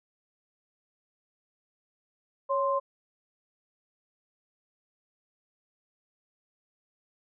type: tone pair together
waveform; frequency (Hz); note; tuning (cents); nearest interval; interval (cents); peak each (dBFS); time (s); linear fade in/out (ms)
sine; 554.4 / 1046.6; C#5 / C6; 0 / 0; major seventh; 1100; -27; 2.49-2.8; 20
effects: none